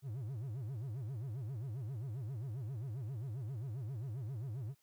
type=tone with vibrato; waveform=triangle; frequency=120.2 Hz; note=B2; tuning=46 cents flat; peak=-37 dBFS; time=0.02-4.75 s; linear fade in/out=50 ms; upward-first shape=sine; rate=7.5 Hz; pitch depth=280 cents each way; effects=white hiss -75 dBFS RMS until 4.82 s